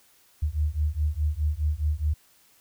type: beating tone pair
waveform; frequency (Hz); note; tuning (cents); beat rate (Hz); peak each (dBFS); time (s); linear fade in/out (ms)
sine; 73.42 / 78.22; D2 / D#2; 0 / +10; 4.8; -26; 0.42-2.14; 10
effects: white hiss -60 dBFS RMS until 2.6 s